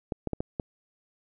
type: clicks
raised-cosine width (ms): 2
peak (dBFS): -16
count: 5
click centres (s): 0.122 / 0.273 / 0.333 / 0.405 / 0.598
effects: none